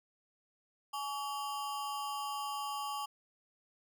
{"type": "ring-modulated tone", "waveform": "square", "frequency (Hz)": 987.8, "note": "B5", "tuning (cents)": 0, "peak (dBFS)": -34, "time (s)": [0.93, 3.06], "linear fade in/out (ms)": 10, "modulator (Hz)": 147, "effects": []}